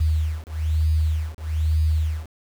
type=beating tone pair; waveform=sine; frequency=77.78 / 78.88 Hz; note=D#2 / D#2; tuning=0 / +24 cents; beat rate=1.1 Hz; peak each=-22 dBFS; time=0-2.27 s; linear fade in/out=10 ms; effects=7-bit